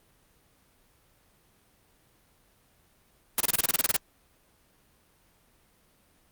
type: noise bursts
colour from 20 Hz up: white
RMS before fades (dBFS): -23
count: 12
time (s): 3.38-3.965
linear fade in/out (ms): 2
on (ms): 24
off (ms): 27
effects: pink hiss -64 dBFS RMS until 6.31 s + Opus 32 kbps